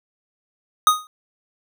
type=tone with exponential decay; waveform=square; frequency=1244.5 Hz; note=D#6; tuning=in tune; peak=-8 dBFS; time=0.87-1.07 s; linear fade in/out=1 ms; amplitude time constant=43 ms; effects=none